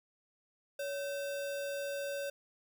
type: tone with sample-and-hold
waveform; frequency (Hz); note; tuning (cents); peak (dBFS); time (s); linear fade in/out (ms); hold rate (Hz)
sine; 563; C#5; +27; -35; 0.79-2.3; 5; 2100
effects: none